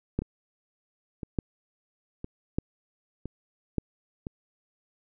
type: two click trains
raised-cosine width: 3 ms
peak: -22 / -13 dBFS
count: 5 / 4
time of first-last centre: 0.22-4.269 / 0.19-3.783 s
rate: 0.988 / 0.835 Hz
effects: none